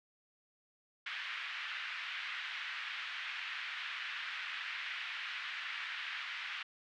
pink band-pass noise, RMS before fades -42 dBFS, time 1.06-6.63 s, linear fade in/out 5 ms, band 1500 to 3200 Hz, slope 24 dB/octave, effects none

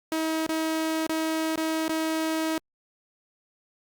sawtooth tone with dropouts, 319.2 Hz, D#4, 44 cents sharp, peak -21 dBFS, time 0.12-2.58 s, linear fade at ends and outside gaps 1 ms, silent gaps 0.465-0.491 / 1.066-1.094 / 1.558-1.576 / 1.882-1.894 s, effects Opus 48 kbps

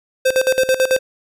square tone with tremolo, 520 Hz, C5, 11 cents flat, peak -12 dBFS, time 0.25-0.99 s, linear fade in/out 10 ms, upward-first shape square, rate 9.1 Hz, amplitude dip 80%, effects resampled to 32000 Hz

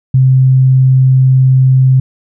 sine tone, 130.81 Hz, C3, in tune, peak -4 dBFS, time 0.14-2 s, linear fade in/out 5 ms, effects none

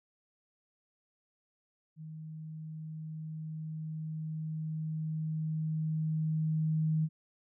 sine tone with level ramp, 157.1 Hz, D#3, 17 cents sharp, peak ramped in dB -42 to -26 dBFS, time 1.96-7.09 s, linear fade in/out 50 ms, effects none

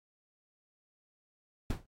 brown noise with exponential decay, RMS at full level -27 dBFS, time 1.7-1.86 s, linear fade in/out 5 ms, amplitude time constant 33 ms, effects AAC 48 kbps

